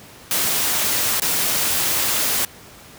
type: noise with dropouts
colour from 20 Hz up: white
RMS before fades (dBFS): -20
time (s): 0.31-2.45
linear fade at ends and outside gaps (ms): 1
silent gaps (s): 1.199-1.22
effects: pink hiss -43 dBFS RMS until 2.98 s + high-pass 60 Hz 12 dB/octave